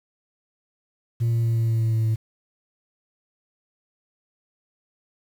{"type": "tone with pitch steps", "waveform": "sine", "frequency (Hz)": [116.54, 115.73, 114.94, 114.14, 113.35, 112.57, 111.79, 111.02], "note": ["A#2", "A#2", "A#2", "A#2", "A#2", "A2", "A2", "A2"], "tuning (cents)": [0, -12, -24, -36, -48, 40, 28, 16], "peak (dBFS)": -16, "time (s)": [1.2, 2.16], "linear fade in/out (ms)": 20, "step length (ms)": 120, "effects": ["tanh soft clip ceiling -18 dBFS", "8-bit"]}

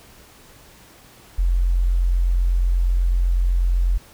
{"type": "tone", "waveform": "sine", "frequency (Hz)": 44.06, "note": "F1", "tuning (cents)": 16, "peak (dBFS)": -15, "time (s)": [1.38, 3.98], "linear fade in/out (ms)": 10, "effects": ["pink hiss -48 dBFS RMS until 4.13 s"]}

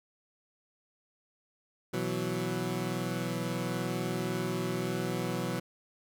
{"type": "chord", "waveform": "20% pulse", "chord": "B suspended fourth", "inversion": "none", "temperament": "equal", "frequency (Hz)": [123.47, 164.81, 185], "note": ["B2", "E3", "F#3"], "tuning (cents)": [0, 0, 0], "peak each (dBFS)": [-31, -31, -30], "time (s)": [1.93, 5.6], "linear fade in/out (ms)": 10, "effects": []}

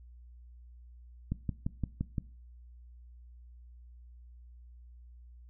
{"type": "click train", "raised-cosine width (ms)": 5, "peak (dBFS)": -19, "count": 6, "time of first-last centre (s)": [1.32, 2.182], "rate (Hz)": 5.8, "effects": ["noise-tail reverb RT60 0.4 s tail -20 dB re dry", "added 60 Hz sine -50 dBFS peak until 5.49 s"]}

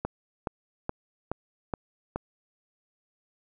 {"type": "click train", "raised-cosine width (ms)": 1, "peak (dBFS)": -15, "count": 6, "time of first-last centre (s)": [0.05, 2.16], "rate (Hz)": 2.37, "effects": []}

